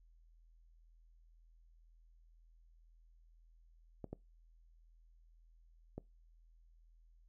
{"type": "clicks", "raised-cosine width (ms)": 2, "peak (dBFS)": -30, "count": 3, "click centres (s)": [4.043, 4.13, 5.98], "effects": ["noise-tail reverb RT60 0.2 s tail -22 dB re dry", "added 41 Hz sine -62 dBFS peak until 7.28 s"]}